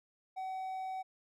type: tone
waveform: triangle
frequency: 756 Hz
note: F#5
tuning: 37 cents sharp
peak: -35 dBFS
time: 0.36-1.03 s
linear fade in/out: 20 ms
effects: none